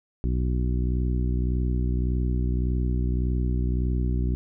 harmonic tone, 61.74 Hz, B1, in tune, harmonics 1 / 2 / 3 / 4 / 5 / 6, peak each -23 / -29 / -33 / -35 / -37 / -39 dBFS, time 0.24-4.35 s, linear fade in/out 0 ms, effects none

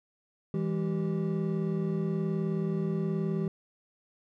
triangle tone cluster, 163.8 / 202.7 / 387.4 Hz, E3 / G#3 / G4, -11 / -42 / -20 cents, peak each -28 / -31 / -32 dBFS, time 0.54-3.48 s, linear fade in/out 2 ms, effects none

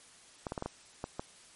clicks, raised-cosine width 1 ms, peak -21 dBFS, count 7, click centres 0.468 / 0.521 / 0.578 / 0.624 / 0.66 / 1.041 / 1.195 s, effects white hiss -57 dBFS RMS until 1.55 s + MP3 48 kbps

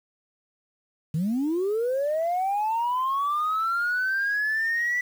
sine linear sweep, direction up, 146.83 to 1975.5 Hz, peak -21 dBFS, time 1.14-5.01 s, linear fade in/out 5 ms, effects tanh soft clip ceiling -20 dBFS + 8-bit

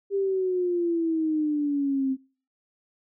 sine exponential sweep, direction down, 400 to 261.6 Hz, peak -22 dBFS, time 0.1-2.17 s, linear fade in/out 50 ms, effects noise-tail reverb RT60 0.4 s tail -23 dB re dry

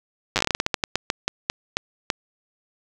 slowing click train, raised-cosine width 0.2 ms, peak -3 dBFS, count 20, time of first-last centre 0.36-2.102 s, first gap 8 ms, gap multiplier 1.23, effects none

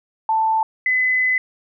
sine tone pair in turn, 884 / 2018 Hz, A5 / B6, +8 / +37 cents, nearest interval octave + major second, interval 1429 cents, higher second, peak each -15 dBFS, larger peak neither, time 0.29-0.63 / 0.86-1.38 s, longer second, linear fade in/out 2 ms, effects none

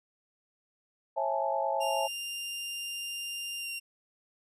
sine chord, A major seventh, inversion first, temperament equal with one note detuned, 543.6 / 659.3 / 830.6 / 880 Hz, C#5 / E5 / G#5 / A5, -34 / 0 / 0 / 0 cents, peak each -33 dBFS, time 1.16-2.08 s, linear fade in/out 20 ms
sawtooth tone with pitch glide, 2794 to 2765 Hz, F7 to F7, 0 to -18 cents, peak -32 dBFS, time 1.8-3.8 s, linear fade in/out 20 ms, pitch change -18 cents, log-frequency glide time 3.58-3.69 s
effects resampled to 32000 Hz

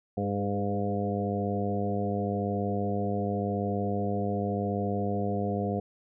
harmonic tone with a mistuned harmonic, 100.9 Hz, G#2, 49 cents flat, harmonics 1 / 2 / 3 / 4 / 5 / 6 / 7, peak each -33 / -31 / -38 / -35 / -35 / -41 / -35 dBFS, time 0.17-5.8 s, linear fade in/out 5 ms, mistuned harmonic 4, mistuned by +26 cents, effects none

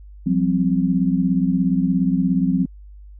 sine chord, F suspended second, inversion none, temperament equal with one note detuned, 174.61 / 191.63 / 261.6 Hz, F3 / G3 / C4, 0 / -39 / 0 cents, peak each -20 dBFS, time 0.26-2.66 s, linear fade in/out 10 ms, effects added 50 Hz sine -38 dBFS peak until 3.19 s

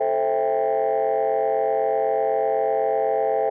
sine chord, A minor seventh, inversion none, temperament just, 440 / 528 / 660 / 792 Hz, A4 / C5 / E5 / G5, 0 / +16 / +2 / +18 cents, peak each -23 dBFS, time 0-3.5 s, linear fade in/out 10 ms, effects tanh soft clip ceiling -13 dBFS

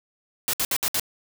white noise bursts, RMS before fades -24 dBFS, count 5, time 0.48-0.997 s, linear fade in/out 0 ms, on 53 ms, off 63 ms, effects none

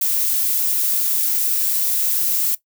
violet noise, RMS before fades -19 dBFS, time 0.01-2.55 s, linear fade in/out 5 ms, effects noise-tail reverb RT60 0.1 s tail -17 dB re dry

